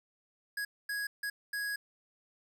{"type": "tone bursts at uneven times", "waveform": "square", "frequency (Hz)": 1661.2, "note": "G#6", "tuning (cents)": 0, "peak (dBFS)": -34, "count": 4, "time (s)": [[0.57, 0.65], [0.89, 1.07], [1.23, 1.3], [1.53, 1.76]], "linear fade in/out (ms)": 5, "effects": ["11-bit"]}